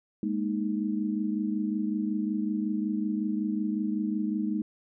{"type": "chord", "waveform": "sine", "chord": "Ab suspended second", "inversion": "none", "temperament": "equal", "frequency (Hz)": [207.7, 233.1, 311.1], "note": ["Ab3", "Bb3", "Eb4"], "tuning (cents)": [0, 0, 0], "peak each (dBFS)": [-29, -33, -31], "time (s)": [0.23, 4.62], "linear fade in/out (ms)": 2, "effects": []}